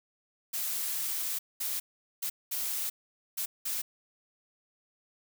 blue noise bursts at uneven times, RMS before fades -33 dBFS, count 6, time 0.53-1.39 / 1.6-1.8 / 2.22-2.3 / 2.51-2.9 / 3.37-3.46 / 3.65-3.82 s, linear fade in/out 10 ms, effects none

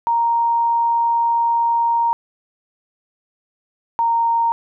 sine tone pair in turn, 932.3 / 926.4 Hz, A#5 / A#5, 0 / -11 cents, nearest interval unison, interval 11 cents, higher first, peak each -14 dBFS, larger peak neither, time 0.07-2.13 / 3.99-4.52 s, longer first, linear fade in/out 0 ms, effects none

